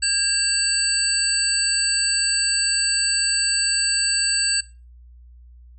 sine tone cluster, 1617 / 2731 / 4578 / 7980 Hz, G#6 / F7 / D8 / B8, -47 / -39 / -45 / +17 cents, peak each -27 / -28 / -22 / -22 dBFS, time 0.02-4.61 s, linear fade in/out 10 ms, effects noise-tail reverb RT60 0.3 s tail -20 dB re dry + added 60 Hz sine -43 dBFS peak until 5.78 s

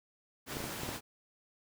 pink high-pass noise, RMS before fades -41 dBFS, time 0.46-1.01 s, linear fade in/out 50 ms, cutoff 100 Hz, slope 12 dB/octave
clicks, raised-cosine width 2 ms, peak -27 dBFS, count 5, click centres 0.569 / 0.604 / 0.641 / 0.834 / 0.89 s
effects none

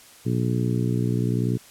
harmonic tone, 60.6 Hz, B1, 32 cents flat, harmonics 2 / 3 / 4 / 5 / 6 / 7, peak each -23 / -27 / -29 / -31 / -33 / -34 dBFS, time 0.25-1.58 s, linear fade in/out 20 ms, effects white hiss -49 dBFS RMS until 1.7 s + low-pass 12000 Hz 12 dB/octave

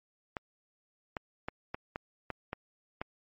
clicks, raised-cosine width 0.5 ms, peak -20 dBFS, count 8, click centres 0.368 / 1.168 / 1.485 / 1.745 / 1.959 / 2.303 / 2.531 / 3.015 s, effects MP3 32 kbps

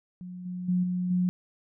sine tone with level steps, 180.4 Hz, F#3, 44 cents flat, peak -37 / -32 / -22 / -26 / -22 dBFS, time 0.21-1.29 s, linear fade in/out 0 ms, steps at 0.45 / 0.68 / 0.83 / 1.1 s, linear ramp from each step 10 ms, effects none

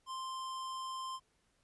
square tone, 1046.5 Hz, C6, in tune, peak -40 dBFS, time 0.06-1.2 s, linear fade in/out 50 ms, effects pink hiss -75 dBFS RMS until 1.63 s + resampled to 24000 Hz

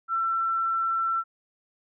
sine tone, 1344 Hz, E6, 33 cents sharp, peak -23 dBFS, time 0.08-1.24 s, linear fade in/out 50 ms, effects none

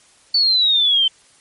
sine exponential sweep, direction down, 4527 to 3074 Hz, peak -12 dBFS, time 0.34-1.08 s, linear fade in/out 5 ms, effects white hiss -52 dBFS RMS until 1.4 s + MP3 48 kbps

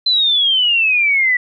sine exponential sweep, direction down, 4097 to 1948 Hz, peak -11 dBFS, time 0.06-1.37 s, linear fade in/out 5 ms, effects none

